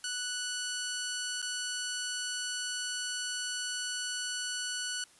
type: tone with dropouts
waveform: 10% pulse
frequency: 1480 Hz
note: F#6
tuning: in tune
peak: -25 dBFS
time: 0.04-5.04 s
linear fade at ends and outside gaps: 2 ms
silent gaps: 1.418-1.426 s
effects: white hiss -60 dBFS RMS until 5.19 s + resampled to 24000 Hz